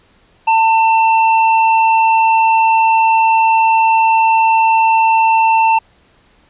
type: tone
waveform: square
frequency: 895 Hz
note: A5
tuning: 29 cents sharp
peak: -9 dBFS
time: 0.47-5.79 s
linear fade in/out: 10 ms
effects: pink hiss -52 dBFS RMS until 6.49 s + resampled to 8000 Hz